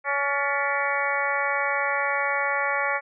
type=harmonic tone with a mistuned harmonic; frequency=281.3 Hz; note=C#4; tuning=26 cents sharp; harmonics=2 / 3 / 4 / 5 / 6 / 7 / 8; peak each=-30 / -30 / -30 / -30 / -30 / -30 / -30 dBFS; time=0.04-3.01 s; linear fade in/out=50 ms; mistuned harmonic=6; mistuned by=+66 cents; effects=none